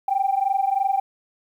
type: tone pair together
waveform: sine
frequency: 771.9 / 795 Hz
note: G5 / G5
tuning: -27 / +24 cents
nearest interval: minor second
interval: 51 cents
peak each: -21 dBFS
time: 0.08-1 s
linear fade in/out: 5 ms
effects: tanh soft clip ceiling -11 dBFS + 9-bit